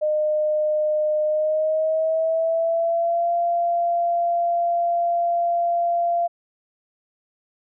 sine tone with pitch glide, 610 to 688.7 Hz, D#5 to F5, -34 to -24 cents, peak -18 dBFS, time 0.01-6.28 s, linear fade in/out 20 ms, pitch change +210 cents, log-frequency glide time 1.24-3.32 s, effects none

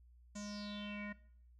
square tone with low-pass filter sweep, 206.4 Hz, G#3, 10 cents flat, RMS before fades -45 dBFS, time 0.35-1.13 s, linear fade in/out 10 ms, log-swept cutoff 7100 to 1900 Hz, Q 7.4, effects noise-tail reverb RT60 0.6 s tail -19 dB re dry + added 60 Hz sine -60 dBFS peak until 1.59 s

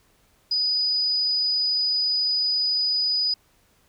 sine tone, 4963 Hz, D#8, 5 cents flat, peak -20 dBFS, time 0.51-3.34 s, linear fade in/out 5 ms, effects pink hiss -62 dBFS RMS until 3.88 s

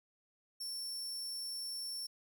sawtooth tone, 5430 Hz, F8, 50 cents flat, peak -37 dBFS, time 0.6-2.07 s, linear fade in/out 10 ms, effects none

